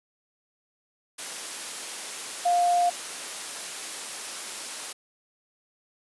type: tone in noise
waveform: sine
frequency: 704 Hz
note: F5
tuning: 14 cents sharp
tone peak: -19 dBFS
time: 2.45-2.9 s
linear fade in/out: 10 ms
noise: white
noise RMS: -35 dBFS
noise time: 1.18-4.93 s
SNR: +13 dB
effects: high-pass 300 Hz 12 dB/octave + resampled to 24000 Hz